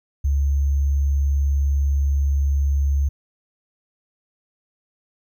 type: tone with sample-and-hold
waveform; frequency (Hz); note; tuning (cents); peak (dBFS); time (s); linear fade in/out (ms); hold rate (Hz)
sine; 70.2; C#2; +22; -16; 0.24-3.09; 10; 6300
effects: none